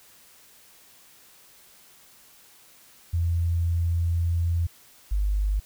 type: tone pair in turn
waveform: sine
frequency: 84.8 / 50.42 Hz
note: E2 / G1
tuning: +50 / +49 cents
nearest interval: major sixth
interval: 901 cents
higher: first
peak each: -21 dBFS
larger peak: neither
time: 3.13-4.67 / 5.11-5.6 s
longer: first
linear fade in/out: 10 ms
effects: white hiss -54 dBFS RMS until 5.65 s